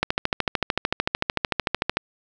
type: click train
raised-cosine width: 0.3 ms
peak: -4 dBFS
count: 27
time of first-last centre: 0.03-1.97 s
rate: 13.4 Hz
effects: none